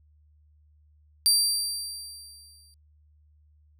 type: tone with exponential decay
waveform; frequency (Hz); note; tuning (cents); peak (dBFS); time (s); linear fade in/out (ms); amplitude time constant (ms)
25% pulse; 4699; D8; 0; -12; 1.26-2.74; 0; 320
effects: added 75 Hz sine -57 dBFS peak until 3.79 s